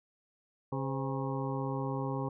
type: harmonic tone with a mistuned harmonic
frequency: 135.8 Hz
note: C#3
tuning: 35 cents flat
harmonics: 1 / 2 / 3 / 4 / 6 / 7 / 8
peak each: -35 / -38 / -40 / -41 / -43 / -43 / -44 dBFS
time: 0.72-2.29 s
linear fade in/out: 5 ms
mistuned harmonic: 4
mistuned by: -73 cents
effects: none